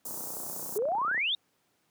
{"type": "band-stop noise", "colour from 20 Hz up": "white", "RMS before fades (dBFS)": -38, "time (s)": [0.05, 0.78], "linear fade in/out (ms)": 5, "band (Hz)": [990, 6400], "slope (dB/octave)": 24}
{"type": "click train", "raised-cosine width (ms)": 1, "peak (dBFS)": -30, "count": 34, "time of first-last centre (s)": [0.11, 1.178], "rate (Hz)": 30.9}
{"type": "exponential sweep", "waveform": "sine", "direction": "up", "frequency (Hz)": [392, 3784], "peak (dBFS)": -26, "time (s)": [0.76, 1.35], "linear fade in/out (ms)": 2}
{"effects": ["pink hiss -72 dBFS RMS until 1.9 s", "high-pass 150 Hz 12 dB/octave"]}